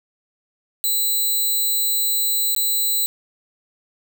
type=tone with dropouts; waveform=5% pulse; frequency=4000 Hz; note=B7; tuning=21 cents sharp; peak=-10 dBFS; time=0.84-3.06 s; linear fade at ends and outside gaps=0 ms; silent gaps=2.549-2.563 s; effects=none